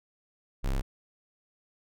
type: tone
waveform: square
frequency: 33.4 Hz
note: C1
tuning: 36 cents sharp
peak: -27 dBFS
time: 0.63-0.82 s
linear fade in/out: 20 ms
effects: none